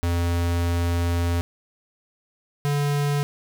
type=tone pair in turn; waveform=square; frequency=86 / 144.25 Hz; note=F2 / D3; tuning=-26 / -31 cents; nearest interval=major sixth; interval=895 cents; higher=second; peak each=-21 dBFS; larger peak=neither; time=0.03-1.41 / 2.65-3.23 s; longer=first; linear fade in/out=0 ms; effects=none